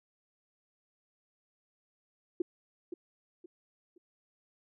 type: tone with echo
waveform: sine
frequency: 350.4 Hz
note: F4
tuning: 6 cents sharp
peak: -26 dBFS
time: 2.4-2.42 s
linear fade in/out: 5 ms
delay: 520 ms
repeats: 3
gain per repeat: -10 dB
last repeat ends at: 3.98 s
effects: none